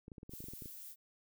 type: clicks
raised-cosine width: 3 ms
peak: -36 dBFS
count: 12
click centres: 0.081 / 0.118 / 0.182 / 0.231 / 0.294 / 0.336 / 0.405 / 0.441 / 0.485 / 0.536 / 0.622 / 0.658 s
type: noise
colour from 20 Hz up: violet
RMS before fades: -50 dBFS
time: 0.29-0.96 s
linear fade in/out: 50 ms
effects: none